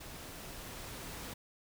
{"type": "noise with level ramp", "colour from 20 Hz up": "pink", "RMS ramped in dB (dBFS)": [-48, -44], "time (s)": [0, 1.34], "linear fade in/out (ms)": 10, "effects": []}